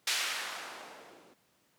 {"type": "noise with low-pass filter sweep", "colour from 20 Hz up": "violet", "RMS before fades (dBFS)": -38, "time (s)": [0.07, 1.34], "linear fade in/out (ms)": 5, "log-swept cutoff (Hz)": [3300, 270], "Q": 0.82, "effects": ["pink hiss -70 dBFS RMS until 1.78 s", "high-pass 150 Hz 12 dB/octave"]}